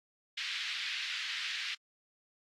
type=band-pass noise; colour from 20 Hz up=white; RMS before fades=-38 dBFS; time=0.37-1.75 s; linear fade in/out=10 ms; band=1800 to 3900 Hz; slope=24 dB/octave; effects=AAC 48 kbps